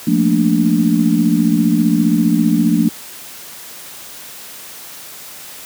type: chord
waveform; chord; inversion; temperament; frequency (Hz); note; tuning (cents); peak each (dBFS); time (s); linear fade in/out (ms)
sine; Bb major seventh; second; equal with one note detuned; 174.61 / 218.1 / 233.1 / 293.7; F3 / A3 / Bb3 / D4; 0 / -15 / 0 / 0; -16; 0.07-2.89; 5
effects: white hiss -34 dBFS RMS until 5.65 s + high-pass 100 Hz 12 dB/octave